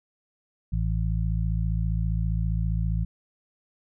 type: harmonic tone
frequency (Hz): 55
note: A1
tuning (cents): 0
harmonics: 1 / 2 / 3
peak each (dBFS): -25 / -28 / -30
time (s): 0.72-3.05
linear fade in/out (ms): 10
effects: none